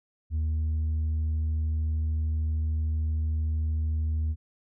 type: tone with tanh clipping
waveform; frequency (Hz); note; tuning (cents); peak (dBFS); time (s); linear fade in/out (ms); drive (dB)
triangle; 78.3; D#2; +11; -25; 0.3-4.36; 50; 7
effects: none